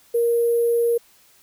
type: tone with sample-and-hold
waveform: sine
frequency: 469.9 Hz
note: A#4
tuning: 14 cents sharp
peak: -16 dBFS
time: 0.14-0.98 s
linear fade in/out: 10 ms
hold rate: 11025 Hz
effects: white hiss -55 dBFS RMS until 1.42 s